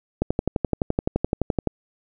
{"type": "click train", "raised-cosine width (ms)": 2, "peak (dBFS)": -7, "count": 18, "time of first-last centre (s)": [0.22, 1.673], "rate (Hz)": 11.7, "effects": []}